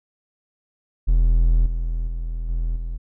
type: tone with level steps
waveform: triangle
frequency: 41.36 Hz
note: E1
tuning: 7 cents sharp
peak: -11 / -19 / -22 / -18 / -23 dBFS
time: 1.07-2.98 s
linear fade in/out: 20 ms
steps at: 1.66 / 2.07 / 2.49 / 2.76 s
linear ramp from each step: 2 ms
effects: none